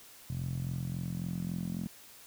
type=tone with band-pass filter sweep; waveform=10% pulse; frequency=43.65 Hz; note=F1; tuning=in tune; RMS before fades=-36 dBFS; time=0.3-1.87 s; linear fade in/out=0 ms; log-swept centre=120 to 200 Hz; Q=3.7; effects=white hiss -54 dBFS RMS until 2.26 s